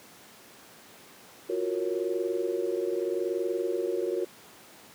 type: chord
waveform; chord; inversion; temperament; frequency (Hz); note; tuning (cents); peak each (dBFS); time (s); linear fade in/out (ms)
sine; Gb major seventh; third; equal; 349.2 / 370 / 466.2 / 554.4; F4 / Gb4 / Bb4 / Db5; 0 / 0 / 0 / 0; -32 / -30 / -32 / -36; 1.49-4.25; 10
effects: pink hiss -51 dBFS RMS until 4.94 s + high-pass 200 Hz 12 dB/octave